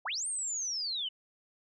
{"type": "linear two-way sweep", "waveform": "sine", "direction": "up then down", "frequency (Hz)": [523.3, 8870, 2913], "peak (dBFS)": -32, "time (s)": [0.05, 1.09], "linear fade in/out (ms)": 10, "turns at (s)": 0.27, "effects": []}